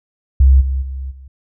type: tone with level steps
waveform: sine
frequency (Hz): 66.5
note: C2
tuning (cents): +29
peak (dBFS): -5 / -15 / -22 / -34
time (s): 0.4-1.28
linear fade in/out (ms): 5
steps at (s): 0.6 / 0.81 / 1.1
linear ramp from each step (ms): 20
effects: none